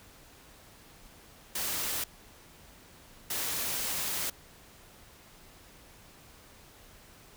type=noise bursts at uneven times; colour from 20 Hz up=white; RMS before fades=-33 dBFS; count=2; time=1.55-2.04 / 3.3-4.3 s; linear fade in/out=5 ms; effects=pink hiss -55 dBFS RMS until 7.36 s